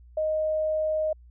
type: tone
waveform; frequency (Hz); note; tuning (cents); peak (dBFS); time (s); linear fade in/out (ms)
sine; 622.3; D#5; 0; -23; 0.17-1.13; 5
effects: added 60 Hz sine -48 dBFS peak until 1.3 s